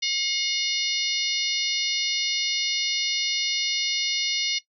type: harmonic tone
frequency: 720 Hz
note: F#5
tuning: 47 cents flat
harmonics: 3 / 4 / 5 / 6 / 7 / 8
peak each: -30 / -30 / -30 / -30 / -30 / -30 dBFS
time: 0.02-4.59 s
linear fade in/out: 10 ms
effects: noise-tail reverb RT60 0.1 s tail -17 dB re dry